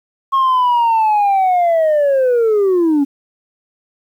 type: linear sweep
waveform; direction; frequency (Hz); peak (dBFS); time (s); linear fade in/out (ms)
sine; down; 1088 to 272.8; -8; 0.32-3.05; 20
effects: tanh soft clip ceiling -9 dBFS + 8-bit